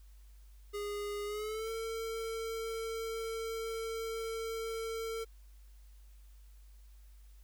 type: tone with pitch glide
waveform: square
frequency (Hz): 411.2 to 451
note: G#4 to A4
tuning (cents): -17 to +43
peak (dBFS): -37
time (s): 0.73-5.25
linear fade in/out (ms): 20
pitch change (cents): +160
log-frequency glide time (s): 1.25-1.71
effects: added 50 Hz sine -53 dBFS peak until 7.43 s + white hiss -70 dBFS RMS until 7.43 s